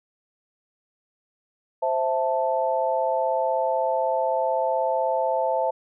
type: chord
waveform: sine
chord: A minor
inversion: first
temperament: equal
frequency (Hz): 523.3 / 659.3 / 880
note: C5 / E5 / A5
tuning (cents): 0 / 0 / 0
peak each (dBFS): -25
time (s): 1.82-5.71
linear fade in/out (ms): 10
effects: none